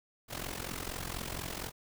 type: noise with amplitude modulation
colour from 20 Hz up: pink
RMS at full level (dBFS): -36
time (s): 0.28-1.72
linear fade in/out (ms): 50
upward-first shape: sine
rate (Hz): 44.2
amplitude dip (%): 80
effects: none